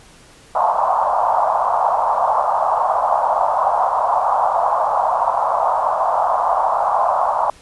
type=band-pass noise; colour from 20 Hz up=pink; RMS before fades=-17 dBFS; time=0.55-7.5 s; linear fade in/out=2 ms; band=660 to 1100 Hz; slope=48 dB/octave; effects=pink hiss -46 dBFS RMS until 7.61 s + resampled to 24000 Hz